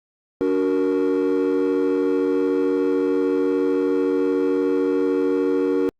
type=chord; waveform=triangle; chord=D augmented; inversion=none; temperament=equal with one note detuned; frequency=287.3 / 370 / 466.2 Hz; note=D4 / F#4 / A#4; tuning=-38 / 0 / 0 cents; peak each=-19 dBFS; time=0.41-5.89 s; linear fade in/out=0 ms; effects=tanh soft clip ceiling -11 dBFS + Opus 48 kbps